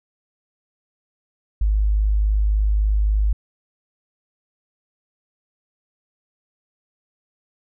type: tone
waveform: sine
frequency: 51.8 Hz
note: G#1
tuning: 4 cents flat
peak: -15 dBFS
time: 1.61-3.33 s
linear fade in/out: 5 ms
effects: none